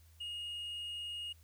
sine tone with tanh clipping, 2862 Hz, F7, 42 cents sharp, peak -40 dBFS, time 0.2-1.33 s, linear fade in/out 10 ms, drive 2 dB, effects added 81 Hz sine -59 dBFS peak until 1.43 s + white hiss -69 dBFS RMS until 1.43 s

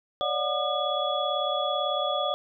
sine tone cluster, 565 / 603 / 729 / 1209 / 3380 Hz, C#5 / D5 / F#5 / D6 / G#7, +33 / +46 / -26 / +50 / +30 cents, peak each -31 dBFS, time 0.21-2.34 s, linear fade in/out 0 ms, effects none

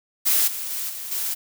blue noise with level steps, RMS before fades -19 / -30 / -28 / -33 / -26 dBFS, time 0.25-1.35 s, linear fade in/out 20 ms, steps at 0.47 / 0.7 / 0.89 / 1.11 s, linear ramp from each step 10 ms, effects none

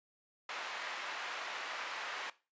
white band-pass noise, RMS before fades -42 dBFS, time 0.49-2.3 s, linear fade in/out 2 ms, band 760 to 2100 Hz, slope 12 dB/octave, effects noise-tail reverb RT60 0.3 s tail -18 dB re dry + resampled to 16000 Hz

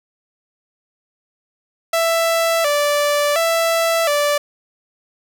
sawtooth tone with vibrato, 622 Hz, D#5, 1 cent flat, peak -11 dBFS, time 1.93-4.38 s, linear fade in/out 5 ms, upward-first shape square, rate 0.7 Hz, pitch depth 110 cents each way, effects none

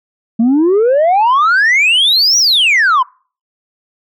sine exponential two-way sweep, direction up then down, 220 to 5920 to 973 Hz, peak -5 dBFS, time 0.39-3.03 s, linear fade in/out 10 ms, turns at 2.38 s, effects noise-tail reverb RT60 0.4 s tail -26 dB re dry + tanh soft clip ceiling -6 dBFS

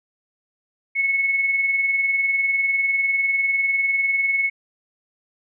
sine tone pair together, 2197 / 2217 Hz, C#7 / C#7, -16 / 0 cents, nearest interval unison, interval 16 cents, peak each -18 / -28 dBFS, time 0.95-4.5 s, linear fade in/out 20 ms, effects none

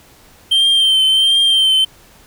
triangle tone with vibrato, 3136 Hz, G7, in tune, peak -8 dBFS, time 0.51-1.85 s, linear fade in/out 10 ms, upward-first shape triangle, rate 1.4 Hz, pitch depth 38 cents each way, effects pink hiss -46 dBFS RMS until 2.26 s

